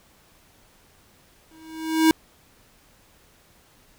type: tone with exponential growth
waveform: square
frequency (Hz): 319.6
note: D#4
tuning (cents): +47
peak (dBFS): -12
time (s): 1.51-2.11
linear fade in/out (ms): 1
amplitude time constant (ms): 130
effects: pink hiss -57 dBFS RMS until 3.98 s